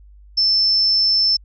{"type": "tone", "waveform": "sine", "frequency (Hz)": 5300, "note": "E8", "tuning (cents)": 9, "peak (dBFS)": -13, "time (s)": [0.37, 1.37], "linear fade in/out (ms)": 10, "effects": ["added 50 Hz sine -42 dBFS peak until 1.44 s"]}